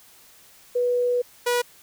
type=tone pair in turn; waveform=sine / sawtooth; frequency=489.9 / 485.7 Hz; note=B4 / B4; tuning=-14 / -29 cents; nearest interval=unison; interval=15 cents; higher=first; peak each=-19 / -16 dBFS; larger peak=second; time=0.75-1.22 / 1.46-1.62 s; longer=first; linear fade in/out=10 ms; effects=white hiss -52 dBFS RMS until 1.82 s